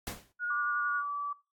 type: noise with exponential decay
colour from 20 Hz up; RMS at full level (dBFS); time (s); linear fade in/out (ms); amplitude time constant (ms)
pink; -34; 0.07-0.32; 1; 54
type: tone with vibrato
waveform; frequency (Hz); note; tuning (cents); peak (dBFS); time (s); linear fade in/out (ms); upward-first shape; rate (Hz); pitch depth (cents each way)
sine; 1443; F#6; -44; -30; 0.39-1.04; 50; sine; 11; 13
type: tone with pitch glide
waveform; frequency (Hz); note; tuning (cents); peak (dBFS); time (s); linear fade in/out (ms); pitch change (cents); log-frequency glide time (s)
sine; 1174.7 to 1153.2; D6 to D6; 0 to -32; -32; 0.5-1.33; 5; -32; 0.79-0.98
effects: noise-tail reverb RT60 0.3 s tail -21 dB re dry + AAC 64 kbps